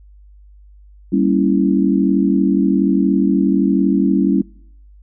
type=chord; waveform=sine; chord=G diminished seventh; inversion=none; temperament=equal; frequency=196 / 233.1 / 277.2 / 329.6 Hz; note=G3 / Bb3 / Db4 / Fb4; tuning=0 / 0 / 0 / 0 cents; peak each=-16 / -21 / -16 / -19 dBFS; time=1.12-4.42 s; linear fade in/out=10 ms; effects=noise-tail reverb RT60 0.7 s tail -26 dB re dry + added 50 Hz sine -41 dBFS peak until 5.02 s